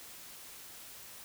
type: silence
effects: white hiss -50 dBFS RMS until 1.24 s